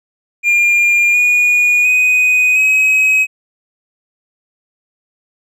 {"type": "tone with pitch steps", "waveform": "triangle", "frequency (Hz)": [2405, 2450, 2496, 2542], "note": ["D7", "D#7", "D#7", "D#7"], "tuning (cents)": [41, -27, 5, 36], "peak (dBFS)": -7, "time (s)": [0.43, 3.27], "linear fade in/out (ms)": 50, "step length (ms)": 710, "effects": []}